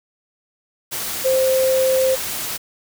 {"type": "tone in noise", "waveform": "sine", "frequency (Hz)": 523.3, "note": "C5", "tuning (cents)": 0, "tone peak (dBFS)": -14, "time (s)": [1.24, 2.16], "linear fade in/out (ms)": 20, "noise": "white", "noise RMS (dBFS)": -26, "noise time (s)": [0.91, 2.58], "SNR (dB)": 9, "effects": []}